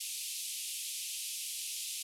white band-pass noise, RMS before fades -40 dBFS, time 0-2.03 s, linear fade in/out 10 ms, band 2500 to 12000 Hz, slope 48 dB/octave, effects none

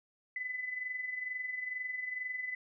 sine tone with amplitude modulation, 2007 Hz, B6, 27 cents sharp, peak -33 dBFS, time 0.36-2.55 s, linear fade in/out 2 ms, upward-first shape sine, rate 22.2 Hz, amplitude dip 60%, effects none

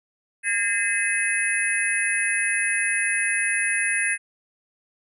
sine tone cluster, 1631 / 1819 / 2059 / 2556 / 10040 Hz, G#6 / A#6 / C7 / D#7 / D#9, -32 / -43 / -28 / +46 / +15 cents, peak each -27 dBFS, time 0.43-4.18 s, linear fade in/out 50 ms, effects none

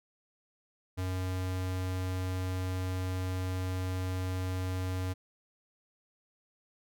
square tone, 92.5 Hz, F#2, in tune, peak -32 dBFS, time 0.97-5.14 s, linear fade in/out 20 ms, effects none

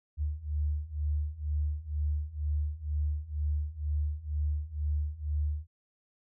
sine beating tone pair, 73.6 / 75.7 Hz, D2 / D#2, +4 / -47 cents, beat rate 2.1 Hz, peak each -33 / -31 dBFS, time 0.17-5.67 s, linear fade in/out 50 ms, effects none

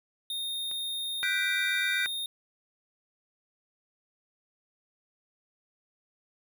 square tone, 3684 Hz, A#7, 21 cents flat, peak -32 dBFS, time 0.3-2.26 s, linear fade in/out 2 ms
click, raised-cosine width 0.3 ms, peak -31 dBFS, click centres 0.714 s
triangle chord, G major seventh, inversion third, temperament equal, 1480 / 1568 / 1975.5 / 2349 Hz, F#6 / G6 / B6 / D7, 0 / 0 / 0 / 0 cents, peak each -31 dBFS, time 1.23-2.06 s, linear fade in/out 0 ms
effects none

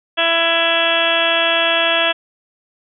harmonic tone, 333.1 Hz, E4, 18 cents sharp, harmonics 1 / 2 / 3 / 4 / 5 / 6 / 7 / 8 / 9 / 10, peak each -30 / -19 / -26 / -24 / -21 / -28 / -28 / -20 / -25 / -19 dBFS, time 0.17-2.13 s, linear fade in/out 20 ms, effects none

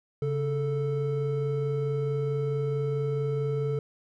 triangle tone pair together, 138.48 / 440 Hz, C#3 / A4, -1 / 0 cents, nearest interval octave + minor sixth, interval 2001 cents, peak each -26 / -27 dBFS, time 0.22-3.79 s, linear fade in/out 2 ms, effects none

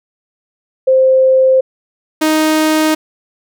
sine / sawtooth tone pair in turn, 523.3 / 311.8 Hz, C5 / D#4, 0 / +4 cents, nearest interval major sixth, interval 896 cents, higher first, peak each -6 dBFS, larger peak neither, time 0.87-1.61 / 2.21-2.95 s, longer neither, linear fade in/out 10 ms, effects none

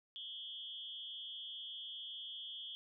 sine tone with amplitude modulation, 3264 Hz, G#7, 31 cents flat, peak -40 dBFS, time 0.16-2.75 s, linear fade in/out 0 ms, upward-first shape sine, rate 255 Hz, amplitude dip 100%, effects none

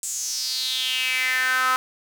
sawtooth tone with high-pass filter sweep, 257.2 Hz, C4, 30 cents flat, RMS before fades -24 dBFS, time 0.03-1.76 s, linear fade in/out 0 ms, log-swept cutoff 7700 to 1200 Hz, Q 5.5, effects 8-bit

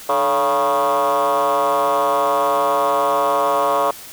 sine tone with frequency modulation, 830.6 Hz, G#5, in tune, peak -12 dBFS, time 0.09-3.91 s, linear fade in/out 5 ms, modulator 132 Hz, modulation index 2.8, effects tanh soft clip ceiling -13 dBFS + white hiss -37 dBFS RMS until 4.12 s

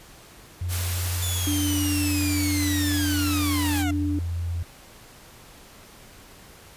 sine tone with pitch glide, 88.8 to 85.38 Hz, F2 to F2, +29 to -39 cents, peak -25 dBFS, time 0.61-4.63 s, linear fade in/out 5 ms, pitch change -68 cents, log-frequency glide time 2.56-4.22 s
white noise, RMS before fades -31 dBFS, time 0.68-3.85 s, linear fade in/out 50 ms
15% pulse linear sweep, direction down, 3528 to 680 Hz, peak -23 dBFS, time 1.22-3.91 s, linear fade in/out 5 ms
sine tone, 293.4 Hz, D4, 2 cents flat, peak -24 dBFS, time 1.47-4.19 s, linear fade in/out 2 ms
effects pink hiss -48 dBFS RMS until 6.76 s + resampled to 32000 Hz

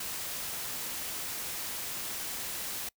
white noise, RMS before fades -37 dBFS, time 0-2.89 s, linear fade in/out 5 ms, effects noise-tail reverb RT60 0.1 s tail -25 dB re dry

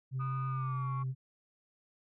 sine tone with vibrato, 130.81 Hz, C3, in tune, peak -31 dBFS, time 0.11-1.15 s, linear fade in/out 50 ms, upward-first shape sine, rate 9.1 Hz, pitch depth 9 cents each way
sine tone with pitch glide, 1230 to 1108.5 Hz, D#6 to C#6, -20 to 0 cents, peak -36 dBFS, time 0.19-1.04 s, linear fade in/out 20 ms, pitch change -180 cents, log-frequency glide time 0.48-0.92 s
effects tanh soft clip ceiling -29 dBFS

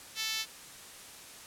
5% pulse tone with high-pass filter, 440 Hz, A4, in tune, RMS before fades -34 dBFS, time 0.15-0.46 s, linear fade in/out 50 ms, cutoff 2400 Hz, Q 0.66, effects white hiss -49 dBFS RMS until 1.46 s + low-pass 11000 Hz 12 dB/octave

